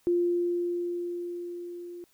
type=tone with level ramp; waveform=sine; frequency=349.2 Hz; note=F4; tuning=in tune; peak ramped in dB=-21 to -39 dBFS; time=0.07-2.04 s; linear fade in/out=0 ms; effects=white hiss -66 dBFS RMS until 2.13 s